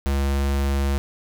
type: tone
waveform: square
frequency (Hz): 69.3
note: C#2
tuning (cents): 0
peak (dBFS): -20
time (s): 0.06-0.98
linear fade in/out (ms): 0
effects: none